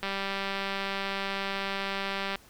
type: click train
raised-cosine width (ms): 0.3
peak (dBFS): -16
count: 457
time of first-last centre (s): 0.03-2.357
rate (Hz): 196
effects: pink hiss -56 dBFS RMS until 2.49 s